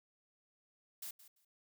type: noise with echo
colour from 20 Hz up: blue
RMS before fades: -45 dBFS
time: 1.02-1.11 s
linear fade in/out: 5 ms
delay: 170 ms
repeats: 2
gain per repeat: -15 dB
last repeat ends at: 1.45 s
effects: none